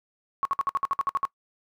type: tone bursts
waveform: sine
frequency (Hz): 1108.7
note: C#6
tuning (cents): 0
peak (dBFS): -21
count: 11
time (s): 0.43-1.252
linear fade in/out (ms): 0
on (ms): 22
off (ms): 58
effects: noise-tail reverb RT60 0.1 s tail -21 dB re dry